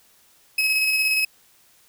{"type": "tone with tremolo", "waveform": "35% pulse", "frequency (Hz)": 2561, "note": "D#7", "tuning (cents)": 49, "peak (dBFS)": -16, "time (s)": [0.58, 1.25], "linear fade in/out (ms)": 5, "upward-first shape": "square", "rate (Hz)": 17, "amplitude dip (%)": 25, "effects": ["white hiss -57 dBFS RMS until 1.88 s"]}